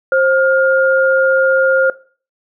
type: tone pair together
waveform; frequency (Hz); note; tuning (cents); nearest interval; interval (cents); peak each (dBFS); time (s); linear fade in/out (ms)
sine; 530 / 1414.9; C5 / F6; +22 / +22; octave + perfect fourth; 1700; -11 / -14; 0.12-1.9; 2
effects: noise-tail reverb RT60 0.4 s tail -19 dB re dry